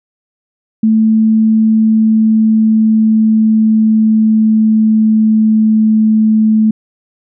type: tone with pitch glide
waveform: sine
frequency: 220 to 217.7 Hz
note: A3 to A3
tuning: 0 to -18 cents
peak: -6 dBFS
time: 0.83-6.71 s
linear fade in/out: 5 ms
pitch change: -18 cents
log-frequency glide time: 1.69-5.89 s
effects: none